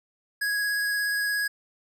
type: tone with vibrato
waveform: square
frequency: 1661.2 Hz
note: G#6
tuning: in tune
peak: -25 dBFS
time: 0.41-1.48 s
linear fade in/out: 10 ms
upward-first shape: sine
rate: 17 Hz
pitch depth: 10 cents each way
effects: none

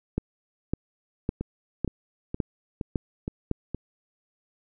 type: two click trains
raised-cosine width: 3 ms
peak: -12 / -17 dBFS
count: 7 / 6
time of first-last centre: 0.18-3.513 / 1.41-3.746 s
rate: 1.8 / 2.14 Hz
effects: none

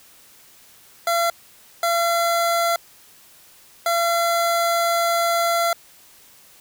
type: tone bursts at uneven times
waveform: 25% pulse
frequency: 681 Hz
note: F5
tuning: 44 cents flat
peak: -14 dBFS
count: 3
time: 1.07-1.3 / 1.83-2.76 / 3.86-5.73 s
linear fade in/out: 2 ms
effects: white hiss -50 dBFS RMS until 6.6 s

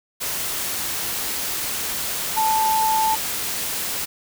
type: tone in noise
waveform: sine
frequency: 880 Hz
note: A5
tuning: in tune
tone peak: -17 dBFS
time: 2.36-3.16 s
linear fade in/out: 20 ms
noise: white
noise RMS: -26 dBFS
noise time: 0.2-4.06 s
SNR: +6 dB
effects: none

